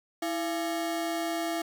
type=ring-modulated tone; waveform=40% pulse; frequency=506 Hz; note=B4; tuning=42 cents sharp; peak=-25 dBFS; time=0.22-1.62 s; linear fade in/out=5 ms; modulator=178 Hz; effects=9-bit